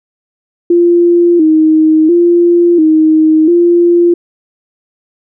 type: tone with vibrato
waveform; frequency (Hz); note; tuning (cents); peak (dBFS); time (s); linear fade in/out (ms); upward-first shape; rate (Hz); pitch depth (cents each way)
sine; 329.6; E4; 0; -4; 0.7-4.14; 5; square; 0.72; 84
effects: none